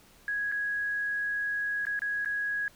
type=tone with dropouts; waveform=sine; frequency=1661.2 Hz; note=G#6; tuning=in tune; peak=-28 dBFS; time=0.28-2.68 s; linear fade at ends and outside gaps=1 ms; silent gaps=0.516-0.522 / 1.853-1.868 / 1.992-2.019 / 2.248-2.258 s; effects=pink hiss -58 dBFS RMS until 2.75 s